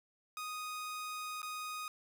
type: tone with dropouts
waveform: sawtooth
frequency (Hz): 1244.5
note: D#6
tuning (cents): 0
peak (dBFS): -36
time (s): 0.37-1.88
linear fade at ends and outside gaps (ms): 1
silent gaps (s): 1.418-1.429
effects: none